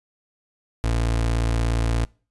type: tone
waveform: 30% pulse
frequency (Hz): 57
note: A#1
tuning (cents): -38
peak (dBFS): -17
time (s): 0.84-2.05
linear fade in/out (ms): 0
effects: noise-tail reverb RT60 0.4 s tail -26 dB re dry + resampled to 24000 Hz